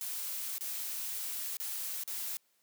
blue noise with dropouts, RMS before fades -38 dBFS, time 0.01-2.37 s, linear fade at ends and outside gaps 0 ms, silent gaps 0.582-0.609 / 1.569-1.6 / 2.036-2.077 s, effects white hiss -73 dBFS RMS until 2.62 s + high-pass 150 Hz 12 dB/octave

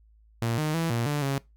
sawtooth tone with pitch steps, 116.1 / 153.7 / 165.1 / 117.3 / 146.8 / 137.6 Hz, A#2 / D#3 / E3 / A#2 / D3 / C#3, -7 / -21 / +3 / +11 / 0 / -12 cents, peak -21 dBFS, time 0.42-1.38 s, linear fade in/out 0 ms, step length 160 ms, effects noise-tail reverb RT60 0.2 s tail -21 dB re dry + added 54 Hz sine -55 dBFS peak until 1.56 s

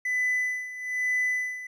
triangle tone with tremolo, 2000 Hz, B6, 21 cents sharp, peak -20 dBFS, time 0.05-1.67 s, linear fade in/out 5 ms, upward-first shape sine, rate 1.1 Hz, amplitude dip 80%, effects tanh soft clip ceiling -17 dBFS

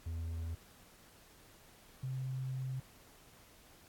triangle / sine tone pair in turn, 82.41 / 130.82 Hz, E2 / C3, 0 / 0 cents, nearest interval minor sixth, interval 800 cents, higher second, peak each -35 / -36 dBFS, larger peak first, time 0.06-0.55 / 2.03-2.8 s, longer second, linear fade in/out 5 ms, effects pink hiss -61 dBFS RMS until 3.88 s + AAC 64 kbps

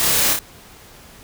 white noise with echo, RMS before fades -19 dBFS, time 0-0.33 s, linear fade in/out 0 ms, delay 30 ms, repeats 2, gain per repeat -3 dB, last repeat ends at 0.39 s, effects pink hiss -44 dBFS RMS until 1.23 s

